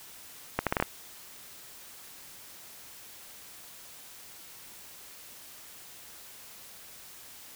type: accelerating click train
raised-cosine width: 0.5 ms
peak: -10 dBFS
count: 6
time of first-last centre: 0.59-0.825 s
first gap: 77 ms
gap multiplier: 0.75
effects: white hiss -49 dBFS RMS until 7.55 s